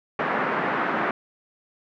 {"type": "band-pass noise", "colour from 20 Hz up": "white", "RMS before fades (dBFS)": -25, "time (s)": [0.19, 1.11], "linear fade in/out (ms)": 2, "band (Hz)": [170, 1700], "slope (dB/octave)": 24, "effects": []}